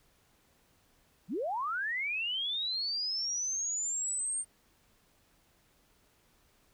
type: linear sweep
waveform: sine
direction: up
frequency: 142.1 to 8790 Hz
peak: -31 dBFS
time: 1.28-4.45 s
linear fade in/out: 50 ms
effects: pink hiss -68 dBFS RMS until 6.73 s